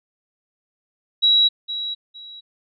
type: tone with echo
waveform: sine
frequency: 3880 Hz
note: B7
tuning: 31 cents flat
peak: -12 dBFS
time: 1.22-1.49 s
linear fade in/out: 20 ms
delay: 460 ms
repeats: 2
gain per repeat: -12 dB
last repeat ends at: 2.41 s
effects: none